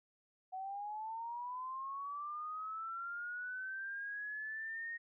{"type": "linear sweep", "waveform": "sine", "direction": "up", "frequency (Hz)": [744, 1864.7], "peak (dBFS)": -40, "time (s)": [0.52, 4.98], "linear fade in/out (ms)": 20, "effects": []}